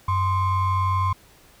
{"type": "ring-modulated tone", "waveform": "triangle", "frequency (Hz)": 569, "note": "C#5", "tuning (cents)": 45, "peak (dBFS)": -14, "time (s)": [0.08, 1.13], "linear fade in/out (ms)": 5, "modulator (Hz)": 475, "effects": ["pink hiss -53 dBFS RMS until 1.6 s"]}